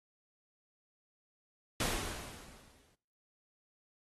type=noise with exponential decay; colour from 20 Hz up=pink; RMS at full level=-32 dBFS; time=1.8-2.95 s; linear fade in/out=2 ms; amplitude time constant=250 ms; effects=noise-tail reverb RT60 0.6 s tail -23 dB re dry + AAC 32 kbps